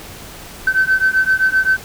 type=beating tone pair; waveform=sine; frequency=1530 / 1537.7 Hz; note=G6 / G6; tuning=-42 / -34 cents; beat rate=7.7 Hz; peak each=-14 dBFS; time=0.67-1.77 s; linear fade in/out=5 ms; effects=tanh soft clip ceiling -6 dBFS + pink hiss -35 dBFS RMS until 1.84 s